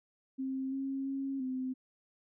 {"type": "tone with pitch steps", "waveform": "sine", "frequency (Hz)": [265, 270.3, 271.8, 258.3], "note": ["C4", "C#4", "C#4", "C4"], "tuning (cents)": [22, -44, -34, -22], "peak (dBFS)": -33, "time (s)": [0.38, 1.74], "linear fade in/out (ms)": 20, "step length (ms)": 340, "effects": []}